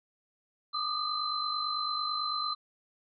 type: tone cluster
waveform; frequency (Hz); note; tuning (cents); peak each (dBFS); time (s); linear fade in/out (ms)
sine; 1187 / 1236 / 4067; D6 / D#6 / C8; +18 / -12 / -50; -35 / -35 / -33; 0.73-2.55; 20
effects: none